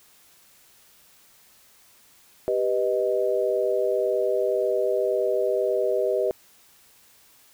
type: chord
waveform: sine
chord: G augmented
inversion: none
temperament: equal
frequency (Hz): 392 / 493.9 / 622.3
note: G4 / B4 / D#5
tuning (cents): 0 / 0 / 0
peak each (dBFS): -25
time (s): 2.48-6.31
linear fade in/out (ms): 0
effects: white hiss -56 dBFS RMS until 7.53 s